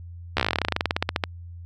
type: slowing click train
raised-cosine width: 0.3 ms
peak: -5 dBFS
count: 25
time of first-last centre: 0.37-1.238 s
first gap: 13 ms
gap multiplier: 1.08
effects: added 86 Hz sine -37 dBFS peak until 1.65 s